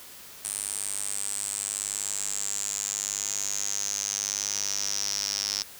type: tone with band-pass filter sweep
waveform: square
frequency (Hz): 50.4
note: G1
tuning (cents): +49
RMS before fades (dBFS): -31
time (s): 0.44-5.63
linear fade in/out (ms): 10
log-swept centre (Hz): 9100 to 5400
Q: 8.5
effects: white hiss -46 dBFS RMS until 5.79 s